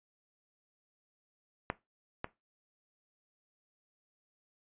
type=clicks; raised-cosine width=0.5 ms; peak=-16 / -20 dBFS; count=2; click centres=1.701 / 2.244 s; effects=noise-tail reverb RT60 0.2 s tail -17 dB re dry + resampled to 8000 Hz